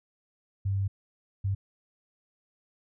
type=tone bursts at uneven times; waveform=sine; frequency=98 Hz; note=G2; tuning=in tune; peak=-25 dBFS; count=2; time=0.65-0.88 / 1.44-1.55 s; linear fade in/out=10 ms; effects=none